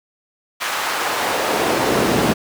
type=noise with high-pass filter sweep; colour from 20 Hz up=brown; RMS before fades=-19 dBFS; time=0.6-2.34 s; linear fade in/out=20 ms; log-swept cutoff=1400 to 220 Hz; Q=0.96; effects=none